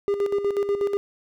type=tone with tremolo; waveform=triangle; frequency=403.3 Hz; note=G4; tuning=49 cents sharp; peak=-17 dBFS; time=0.08-0.97 s; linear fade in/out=0 ms; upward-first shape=square; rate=8.2 Hz; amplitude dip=60%; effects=none